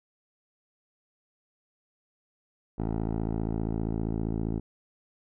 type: tone with low-pass filter sweep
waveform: 10% pulse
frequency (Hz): 55.1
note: A1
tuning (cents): +3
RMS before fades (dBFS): -30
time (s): 2.78-4.6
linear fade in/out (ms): 10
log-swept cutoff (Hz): 680 to 420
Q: 1
effects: none